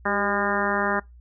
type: harmonic tone with a mistuned harmonic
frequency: 202.7 Hz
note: G#3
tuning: 42 cents flat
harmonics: 1 / 2 / 3 / 4 / 5 / 6 / 7 / 8 / 9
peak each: -30 / -30 / -30 / -30 / -30 / -30 / -30 / -30 / -30 dBFS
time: 0.05-1 s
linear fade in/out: 10 ms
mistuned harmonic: 2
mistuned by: -44 cents
effects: noise-tail reverb RT60 0.2 s tail -24 dB re dry + added 60 Hz sine -45 dBFS peak until 1.2 s